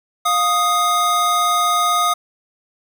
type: tone pair together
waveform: square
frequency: 704.3 / 1244.5 Hz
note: F5 / D#6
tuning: +14 / 0 cents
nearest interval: minor seventh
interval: 986 cents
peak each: -22 / -16 dBFS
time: 0.25-2.14 s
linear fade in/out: 10 ms
effects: none